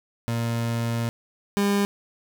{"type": "tone pair in turn", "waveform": "30% pulse", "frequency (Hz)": [116.54, 201.5], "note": ["A#2", "G3"], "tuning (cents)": [0, 48], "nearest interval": "major sixth", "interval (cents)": 948, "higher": "second", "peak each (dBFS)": [-21, -17], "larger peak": "second", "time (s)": [[0.28, 1.09], [1.57, 1.85]], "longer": "first", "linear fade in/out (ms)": 0, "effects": []}